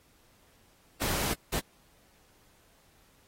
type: noise bursts at uneven times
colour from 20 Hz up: pink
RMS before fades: -31 dBFS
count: 2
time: 1.01-1.34 / 1.52-1.6 s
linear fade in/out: 10 ms
effects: pink hiss -64 dBFS RMS until 3.27 s + AAC 48 kbps